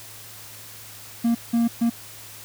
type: tone bursts at uneven times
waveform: triangle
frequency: 233.1 Hz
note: A#3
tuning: in tune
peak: -15 dBFS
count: 3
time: 1.24-1.35 / 1.53-1.68 / 1.81-1.9 s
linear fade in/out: 10 ms
effects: added 107 Hz sine -50 dBFS peak until 2.44 s + white hiss -42 dBFS RMS until 2.44 s